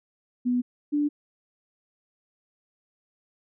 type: tone pair in turn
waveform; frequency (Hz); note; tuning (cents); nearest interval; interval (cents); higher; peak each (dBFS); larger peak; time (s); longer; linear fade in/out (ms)
sine; 246.6 / 293.3; B3 / D4; -2 / -2; minor third; 300; second; -21; neither; 0.45-0.62 / 0.92-1.09; neither; 20
effects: none